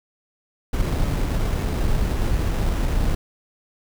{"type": "noise with sample-and-hold", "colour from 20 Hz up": "brown", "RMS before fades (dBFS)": -21, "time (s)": [0.73, 3.15], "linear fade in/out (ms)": 5, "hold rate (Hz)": 4410, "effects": []}